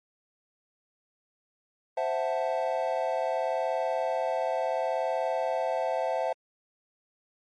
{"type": "chord", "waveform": "triangle", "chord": "F# half-diminished seventh", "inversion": "second", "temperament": "equal", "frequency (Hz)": [523.3, 659.3, 740, 880], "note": ["C5", "E5", "F#5", "A5"], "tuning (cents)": [0, 0, 0, 0], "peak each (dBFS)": [-29, -28, -31, -32], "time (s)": [1.97, 6.33], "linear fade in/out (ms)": 5, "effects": ["MP3 48 kbps"]}